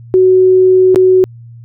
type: tone with dropouts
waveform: sine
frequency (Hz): 372.2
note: F#4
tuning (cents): +10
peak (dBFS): -4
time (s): 0.14-1.24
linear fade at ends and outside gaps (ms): 0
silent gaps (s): 0.946-0.959
effects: added 117 Hz sine -31 dBFS peak until 1.64 s